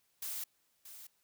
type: noise with echo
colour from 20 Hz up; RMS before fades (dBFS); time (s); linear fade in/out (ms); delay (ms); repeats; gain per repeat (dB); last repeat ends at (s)
blue; -40; 0.22-0.44; 5; 630; 1; -11; 1.07
effects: white hiss -75 dBFS RMS until 1.23 s

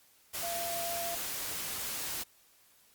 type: tone in noise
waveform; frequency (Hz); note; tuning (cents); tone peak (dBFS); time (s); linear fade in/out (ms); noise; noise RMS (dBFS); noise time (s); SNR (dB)
sine; 685; F5; -34; -36; 0.42-1.16; 20; white; -37; 0.33-2.24; -2
effects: white hiss -64 dBFS RMS until 2.94 s + Opus 48 kbps

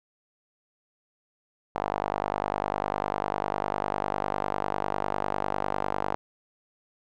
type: tone with band-pass filter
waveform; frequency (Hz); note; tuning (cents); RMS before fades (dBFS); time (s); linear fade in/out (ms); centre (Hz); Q
sawtooth; 49.96; G1; +34; -30; 1.75-6.15; 0; 830; 2.1
effects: none

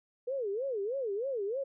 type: tone with vibrato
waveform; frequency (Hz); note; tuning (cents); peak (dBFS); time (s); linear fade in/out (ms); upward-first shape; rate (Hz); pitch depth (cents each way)
sine; 466.2; A#4; 0; -31; 0.27-1.64; 10; sine; 3.2; 300
effects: none

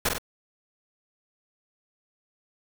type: noise with echo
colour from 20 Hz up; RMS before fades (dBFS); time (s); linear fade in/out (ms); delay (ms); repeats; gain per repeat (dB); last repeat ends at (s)
pink; -24; 0.05-0.09; 5; 47; 2; -4; 0.184
effects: none

